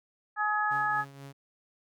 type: harmonic tone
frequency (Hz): 422.1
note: G#4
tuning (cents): +28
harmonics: 2 / 3 / 4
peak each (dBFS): -30 / -30 / -30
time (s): 0.36-1.05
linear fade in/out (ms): 50
type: tone with tremolo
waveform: sawtooth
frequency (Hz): 138.59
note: C#3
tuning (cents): 0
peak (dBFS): -38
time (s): 0.7-1.33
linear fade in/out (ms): 20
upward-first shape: triangle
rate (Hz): 4.1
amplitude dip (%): 60
effects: none